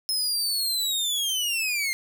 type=linear sweep; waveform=sawtooth; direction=down; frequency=5190 to 2089 Hz; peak=-21 dBFS; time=0.09-1.93 s; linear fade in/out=0 ms; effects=none

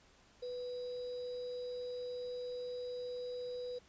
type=tone with sample-and-hold; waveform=sine; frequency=493.9 Hz; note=B4; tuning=in tune; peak=-39 dBFS; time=0.42-3.79 s; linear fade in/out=10 ms; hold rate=4410 Hz; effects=pink hiss -65 dBFS RMS until 3.88 s + resampled to 16000 Hz

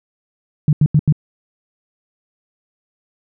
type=tone bursts; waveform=sine; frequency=150 Hz; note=D3; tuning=37 cents sharp; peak=-8 dBFS; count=4; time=0.68-1.125 s; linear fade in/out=2 ms; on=49 ms; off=83 ms; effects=none

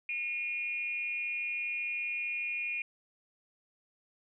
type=tone with frequency modulation; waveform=sine; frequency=2435 Hz; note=D#7; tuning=38 cents flat; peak=-32 dBFS; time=0.09-2.82 s; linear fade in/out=2 ms; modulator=277 Hz; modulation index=0.48; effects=none

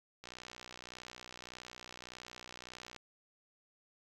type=click train; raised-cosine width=0.2 ms; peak=-30 dBFS; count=169; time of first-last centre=0.24-2.963 s; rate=61.7 Hz; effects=10-bit

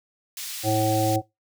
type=high-pass noise; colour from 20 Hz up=pink; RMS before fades=-34 dBFS; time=0.37-1.16 s; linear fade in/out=2 ms; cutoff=3300 Hz; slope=12 dB/octave
type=harmonic tone; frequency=108.6 Hz; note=A2; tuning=22 cents flat; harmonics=1 / 3 / 5 / 7; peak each=-25 / -25 / -25 / -25 dBFS; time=0.63-1.22 s; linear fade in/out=50 ms
effects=noise-tail reverb RT60 0.2 s tail -21 dB re dry

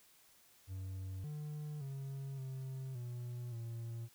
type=tone with pitch steps; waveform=triangle; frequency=94.6 / 150.1 / 136.4 / 132.1 / 121.6 / 115.8 Hz; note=F#2 / D3 / C#3 / C3 / B2 / A#2; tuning=+39 / +38 / -28 / +17 / -26 / -11 cents; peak=-39 dBFS; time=0.67-4.09 s; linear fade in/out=50 ms; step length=570 ms; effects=white hiss -66 dBFS RMS until 4.14 s

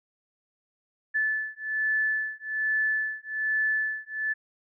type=beating tone pair; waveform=sine; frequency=1740 / 1741.2 Hz; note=A6 / A6; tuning=-20 / -19 cents; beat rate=1.2 Hz; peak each=-28 dBFS; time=1.14-4.34 s; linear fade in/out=20 ms; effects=none

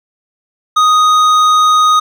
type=tone with hard clipping; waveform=triangle; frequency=1246 Hz; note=D#6; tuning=2 cents sharp; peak=-8 dBFS; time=0.76-2 s; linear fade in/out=10 ms; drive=13 dB; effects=none

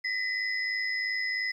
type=tone cluster; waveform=sine; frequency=1913 / 2016 / 5100 Hz; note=A#6 / B6 / D#8; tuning=+44 / +35 / +42 cents; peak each=-37 / -29 / -36 dBFS; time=0.04-1.52 s; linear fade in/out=10 ms; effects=10-bit

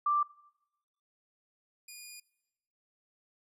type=tone pair in turn; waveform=sine / 10% pulse; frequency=1177 / 2443 Hz; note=D6 / D#7; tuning=+3 / -32 cents; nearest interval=octave + minor second; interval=1265 cents; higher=second; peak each=-25 / -37 dBFS; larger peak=first; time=0.06-0.23 / 1.88-2.2 s; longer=second; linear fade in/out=5 ms; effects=noise-tail reverb RT60 0.9 s tail -22 dB re dry + resampled to 32000 Hz

